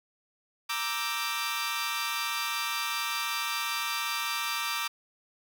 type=chord; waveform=15% pulse; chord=E half-diminished seventh; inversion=second; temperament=equal; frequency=932.3 / 1174.7 / 1318.5 / 1568 Hz; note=Bb5 / D6 / E6 / G6; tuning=0 / 0 / 0 / 0 cents; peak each=-30 / -26 / -30 / -32 dBFS; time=0.69-4.88 s; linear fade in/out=10 ms; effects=none